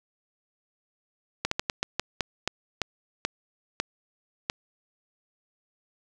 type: slowing click train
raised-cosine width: 0.2 ms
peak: -8 dBFS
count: 12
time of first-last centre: 1.45-4.499 s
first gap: 64 ms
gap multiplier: 1.27
effects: none